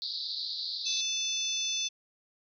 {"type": "band-pass noise", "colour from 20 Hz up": "pink", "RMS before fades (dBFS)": -36, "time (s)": [0.02, 1.01], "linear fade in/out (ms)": 0, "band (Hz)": [3800, 4800], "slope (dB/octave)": 96}
{"type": "harmonic tone", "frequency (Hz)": 875, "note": "A5", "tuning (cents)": -10, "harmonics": [3, 4, 5, 6, 7], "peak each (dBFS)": [-39, -32, -41, -40, -34], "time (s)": [0.85, 1.89], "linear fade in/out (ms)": 20}
{"effects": []}